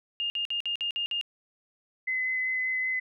sine tone bursts, 2824 Hz, F7, 19 cents sharp, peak -27 dBFS, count 7, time 0.2-1.212 s, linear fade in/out 0 ms, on 100 ms, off 52 ms
sine tone with vibrato, 2032 Hz, B6, 49 cents sharp, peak -26 dBFS, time 2.07-3 s, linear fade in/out 10 ms, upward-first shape sine, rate 5.2 Hz, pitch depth 9 cents each way
effects none

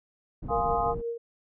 pink low-pass noise, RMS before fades -36 dBFS, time 0.42-1.02 s, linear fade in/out 10 ms, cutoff 270 Hz, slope 12 dB/octave
sine chord, F minor seventh, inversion none, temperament equal, 698.5 / 830.6 / 1046.5 / 1244.5 Hz, F5 / Ab5 / C6 / Eb6, 0 / 0 / 0 / 0 cents, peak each -28 / -30 / -32 / -32 dBFS, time 0.48-0.95 s, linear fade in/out 50 ms
sine tone with tremolo, 466.6 Hz, A#4, 2 cents sharp, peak -28 dBFS, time 0.5-1.18 s, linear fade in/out 10 ms, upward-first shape sine, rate 5.6 Hz, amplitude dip 55%
effects none

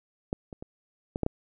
clicks, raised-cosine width 2 ms, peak -15 / -27 / -26 / -17 / -13 / -13 dBFS, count 6, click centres 0.329 / 0.528 / 0.625 / 1.159 / 1.233 / 1.264 s, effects none

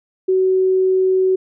sine tone, 375.5 Hz, F#4, 26 cents sharp, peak -12 dBFS, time 0.28-1.36 s, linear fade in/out 10 ms, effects none

